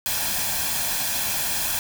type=noise with comb filter; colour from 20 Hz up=white; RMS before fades=-25 dBFS; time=0.06-1.79 s; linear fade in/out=0 ms; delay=1.2 ms; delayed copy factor=+0.6; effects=none